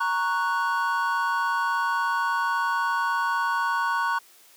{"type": "chord", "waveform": "triangle", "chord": "F# major", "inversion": "first", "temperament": "equal", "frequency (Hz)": [932.3, 1108.7, 1480], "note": ["A#5", "C#6", "F#6"], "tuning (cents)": [0, 0, 0], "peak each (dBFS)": -25, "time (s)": [0, 4.19], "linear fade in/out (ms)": 10, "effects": ["white hiss -54 dBFS RMS until 4.56 s", "high-pass 300 Hz 12 dB/octave"]}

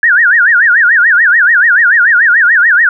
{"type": "tone with vibrato", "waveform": "sine", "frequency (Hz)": 1633, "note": "G#6", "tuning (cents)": -30, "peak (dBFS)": -4, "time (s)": [0.03, 2.89], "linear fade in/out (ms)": 2, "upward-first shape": "sine", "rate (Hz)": 6.9, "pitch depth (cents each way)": 260, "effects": []}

